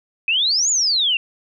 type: exponential two-way sweep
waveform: sine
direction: up then down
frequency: 2489 to 7100 to 2682 Hz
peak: -15 dBFS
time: 0.28-1.17 s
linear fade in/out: 2 ms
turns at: 0.7 s
effects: none